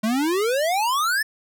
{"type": "exponential sweep", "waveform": "square", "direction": "up", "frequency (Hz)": [208.8, 1802], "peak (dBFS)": -20, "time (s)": [0.03, 1.23], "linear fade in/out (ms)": 10, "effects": []}